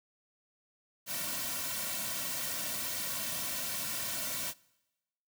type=noise with comb filter; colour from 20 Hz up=white; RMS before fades=-36 dBFS; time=1.06-4.54 s; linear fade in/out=50 ms; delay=2.4 ms; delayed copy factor=-1; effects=noise-tail reverb RT60 1.0 s tail -24 dB re dry